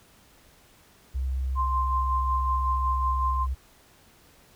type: tone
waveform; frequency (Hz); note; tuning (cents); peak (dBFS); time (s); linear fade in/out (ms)
sine; 65.41; C2; 0; -25; 1.14-3.55; 20
type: tone with tremolo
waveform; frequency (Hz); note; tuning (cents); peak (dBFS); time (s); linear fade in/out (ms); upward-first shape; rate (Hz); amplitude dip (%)
sine; 1046.5; C6; 0; -23; 1.55-3.47; 50; sine; 5.4; 40
effects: pink hiss -57 dBFS RMS until 4.55 s